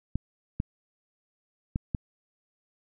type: clicks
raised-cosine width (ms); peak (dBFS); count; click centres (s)
5; -15; 4; 0.156 / 0.601 / 1.759 / 1.948
effects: none